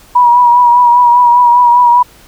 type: tone with vibrato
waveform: sine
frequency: 968 Hz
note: B5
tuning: 35 cents flat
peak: -3 dBFS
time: 0.15-2.03 s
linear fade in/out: 10 ms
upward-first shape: triangle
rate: 5 Hz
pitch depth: 42 cents each way
effects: pink hiss -41 dBFS RMS until 2.27 s